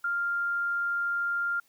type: tone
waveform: sine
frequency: 1396.9 Hz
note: F6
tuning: in tune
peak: -26 dBFS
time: 0.04-1.6 s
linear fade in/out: 5 ms
effects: white hiss -66 dBFS RMS until 1.68 s